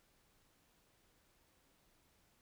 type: silence
effects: pink hiss -73 dBFS RMS until 2.41 s